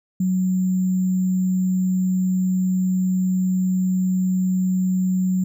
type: tone with sample-and-hold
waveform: sine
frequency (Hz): 185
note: F#3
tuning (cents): 0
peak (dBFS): -17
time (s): 0.2-5.44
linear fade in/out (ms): 5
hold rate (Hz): 7350
effects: none